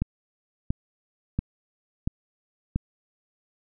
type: click train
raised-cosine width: 5 ms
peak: -12 dBFS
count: 5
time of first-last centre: 0.02-2.76 s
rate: 1.46 Hz
effects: none